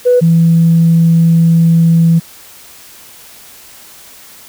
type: tone pair in turn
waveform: sine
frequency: 493.9 / 165.82 Hz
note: B4 / E3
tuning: 0 / +11 cents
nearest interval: octave + perfect fifth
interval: 1889 cents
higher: first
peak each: -4 dBFS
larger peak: neither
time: 0.05-0.21 / 0.21-2.2 s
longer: second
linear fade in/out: 20 ms
effects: tanh soft clip ceiling 0 dBFS + white hiss -37 dBFS RMS until 4.48 s